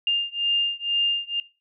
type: beating tone pair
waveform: sine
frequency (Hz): 2806 / 2808.1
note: F7 / F7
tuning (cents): +8 / +9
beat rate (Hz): 2.1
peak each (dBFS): -24 / -24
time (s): 0.07-1.4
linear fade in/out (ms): 2
effects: noise-tail reverb RT60 0.3 s tail -19 dB re dry